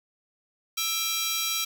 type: tone cluster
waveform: sawtooth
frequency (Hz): 1319 / 2383 / 3232 / 3933 / 5680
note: E6 / D7 / G#7 / B7 / F8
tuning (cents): +1 / +25 / -48 / -8 / +28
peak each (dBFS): -33 / -30 / -30 / -28 / -29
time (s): 0.77-1.65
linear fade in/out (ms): 10
effects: none